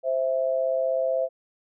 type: tone pair together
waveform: sine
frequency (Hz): 523 / 659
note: C5 / E5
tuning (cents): -1 / -1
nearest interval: major third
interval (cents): 400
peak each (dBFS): -24 / -25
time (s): 0.03-1.29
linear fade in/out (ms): 50
effects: none